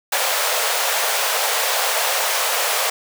pink high-pass noise, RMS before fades -20 dBFS, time 0.12-2.9 s, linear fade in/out 5 ms, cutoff 490 Hz, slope 48 dB/octave, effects none

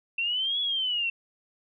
sine linear two-way sweep, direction up then down, 2683 to 3404 to 2683 Hz, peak -25 dBFS, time 0.18-1.1 s, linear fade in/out 5 ms, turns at 0.6 s, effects none

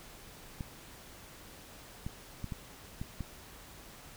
clicks, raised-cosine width 5 ms, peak -25 dBFS, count 6, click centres 0.608 / 2.065 / 2.443 / 2.522 / 3.015 / 3.207 s, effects pink hiss -52 dBFS RMS until 4.16 s

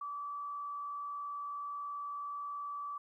sine tone with frequency modulation, 1155 Hz, D6, 29 cents flat, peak -38 dBFS, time 0.01-2.98 s, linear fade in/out 5 ms, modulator 61.5 Hz, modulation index 0.27, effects 13-bit

